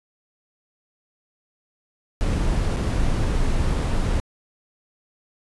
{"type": "noise with dropouts", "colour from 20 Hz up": "brown", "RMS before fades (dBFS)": -21, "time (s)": [2.21, 4.2], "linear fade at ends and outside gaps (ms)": 0, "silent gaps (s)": [2.763, 2.769], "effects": ["resampled to 24000 Hz"]}